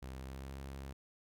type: tone with pitch glide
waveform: sawtooth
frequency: 65.41 to 67.83 Hz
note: C2 to C#2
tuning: 0 to -37 cents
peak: -40 dBFS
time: 0.02-0.93 s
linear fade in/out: 10 ms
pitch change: +63 cents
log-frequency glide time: 0.13-0.55 s
effects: none